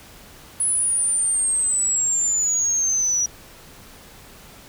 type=exponential sweep; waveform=sine; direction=down; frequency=10260 to 5800 Hz; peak=-17 dBFS; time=0.6-3.26 s; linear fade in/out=5 ms; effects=tanh soft clip ceiling -13 dBFS + pink hiss -45 dBFS RMS until 4.68 s